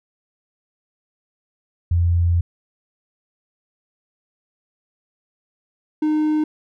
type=tone pair in turn; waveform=sine / triangle; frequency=86 / 306.5 Hz; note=F2 / D#4; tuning=-26 / -26 cents; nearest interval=octave + minor seventh; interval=2200 cents; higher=second; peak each=-14 dBFS; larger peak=neither; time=1.91-2.41 / 6.02-6.44 s; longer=first; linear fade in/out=5 ms; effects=none